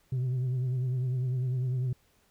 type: tone with vibrato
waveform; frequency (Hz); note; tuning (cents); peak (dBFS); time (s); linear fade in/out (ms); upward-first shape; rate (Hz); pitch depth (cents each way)
sine; 127.2; C3; -48; -24; 0.12-1.93; 5; triangle; 10; 68
effects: tanh soft clip ceiling -26 dBFS + pink hiss -67 dBFS RMS until 2.3 s